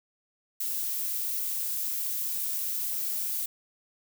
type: noise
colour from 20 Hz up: violet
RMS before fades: -31 dBFS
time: 0.6-3.46 s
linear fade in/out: 5 ms
effects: none